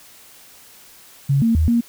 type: tone with pitch steps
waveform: sine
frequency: 138.8 / 228.3 / 79 / 235 Hz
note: C#3 / A#3 / D#2 / A#3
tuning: +3 / -36 / +27 / +14 cents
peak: -13 dBFS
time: 1.29-1.81 s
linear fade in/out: 10 ms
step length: 130 ms
effects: white hiss -46 dBFS RMS until 1.88 s